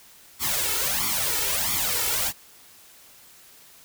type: noise with flanger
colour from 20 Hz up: white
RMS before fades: -25 dBFS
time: 0.39-2.33 s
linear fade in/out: 50 ms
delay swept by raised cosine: 0.88 to 2.28 ms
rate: 1.5 Hz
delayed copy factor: +0.8
effects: white hiss -51 dBFS RMS until 3.84 s